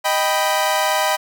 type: chord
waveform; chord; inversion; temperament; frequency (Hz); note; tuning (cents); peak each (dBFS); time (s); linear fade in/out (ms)
sawtooth; Eb augmented; none; equal; 622.3 / 784 / 987.8; Eb5 / G5 / B5; 0 / 0 / 0; -17; 0.04-1.17; 20
effects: none